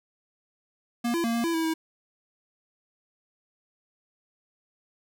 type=tone with pitch steps; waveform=square; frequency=237.2 / 337.9 / 231.2 / 233.9 / 334.6 / 325.4 / 322 Hz; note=A#3 / E4 / A#3 / A#3 / E4 / E4 / E4; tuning=+30 / +43 / -14 / +6 / +26 / -22 / -41 cents; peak=-25 dBFS; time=1.04-1.74 s; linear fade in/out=10 ms; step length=100 ms; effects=none